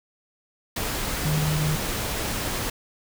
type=tone in noise; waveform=sine; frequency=152.6 Hz; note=D#3; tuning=33 cents flat; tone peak=-22 dBFS; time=1.25-1.76 s; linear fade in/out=5 ms; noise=pink; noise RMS=-28 dBFS; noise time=0.76-2.7 s; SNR=+3 dB; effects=none